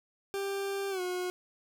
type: tone with pitch glide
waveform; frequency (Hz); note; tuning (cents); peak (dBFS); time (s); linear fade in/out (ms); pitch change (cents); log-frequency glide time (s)
40% pulse; 394.9 to 362.1; G4 to F#4; +13 to -37; -31; 0.34-1.3; 0; -150; 0.9-1.01
effects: none